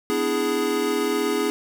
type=chord; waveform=square; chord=E dominant seventh; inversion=second; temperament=equal with one note detuned; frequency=250.7 / 293.7 / 329.6 / 415.3 Hz; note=B3 / D4 / E4 / G#4; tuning=+26 / 0 / 0 / 0 cents; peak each=-30 / -29 / -29 / -24 dBFS; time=0.1-1.5 s; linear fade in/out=0 ms; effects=none